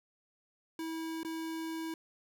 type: tone with dropouts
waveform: square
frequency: 324 Hz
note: E4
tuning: 30 cents flat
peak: -37 dBFS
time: 0.79-1.94 s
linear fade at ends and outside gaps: 2 ms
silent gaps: 1.232-1.248 s
effects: none